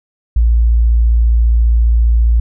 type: tone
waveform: sine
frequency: 57.4 Hz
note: A#1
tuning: 26 cents flat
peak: -7 dBFS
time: 0.36-2.4 s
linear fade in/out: 5 ms
effects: none